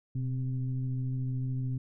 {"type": "tone with frequency modulation", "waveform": "sine", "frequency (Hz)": 127.2, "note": "C3", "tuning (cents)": -48, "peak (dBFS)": -29, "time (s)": [0.15, 1.78], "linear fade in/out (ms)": 5, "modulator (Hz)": 134, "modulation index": 0.55, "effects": []}